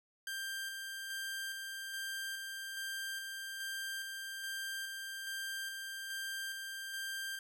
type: tone with tremolo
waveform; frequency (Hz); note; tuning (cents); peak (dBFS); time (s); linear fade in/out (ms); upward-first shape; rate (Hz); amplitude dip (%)
sawtooth; 1583; G6; +17; -35; 0.27-7.39; 2; square; 1.2; 30
effects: none